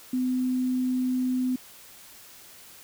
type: tone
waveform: sine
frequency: 254.1 Hz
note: B3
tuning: 49 cents sharp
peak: -23 dBFS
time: 0.13-1.56 s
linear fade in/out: 5 ms
effects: white hiss -49 dBFS RMS until 2.83 s